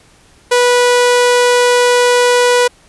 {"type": "tone", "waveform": "sawtooth", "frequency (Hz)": 489.9, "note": "B4", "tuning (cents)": -14, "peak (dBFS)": -4, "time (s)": [0.51, 2.68], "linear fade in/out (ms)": 10, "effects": ["pink hiss -47 dBFS RMS until 2.88 s", "resampled to 24000 Hz"]}